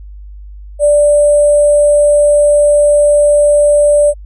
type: tone with sample-and-hold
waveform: sine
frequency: 587.3 Hz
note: D5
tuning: in tune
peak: -5 dBFS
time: 0.79-4.14 s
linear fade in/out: 50 ms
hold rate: 8820 Hz
effects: added 50 Hz sine -28 dBFS peak until 4.25 s + resampled to 24000 Hz